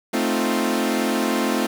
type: chord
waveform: sawtooth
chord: F dominant seventh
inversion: first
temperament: equal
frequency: 220 / 261.6 / 311.1 / 349.2 Hz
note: A3 / C4 / Eb4 / F4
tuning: 0 / 0 / 0 / 0 cents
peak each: -20 / -20 / -24 / -22 dBFS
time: 0.13-1.67 s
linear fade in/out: 10 ms
effects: 7-bit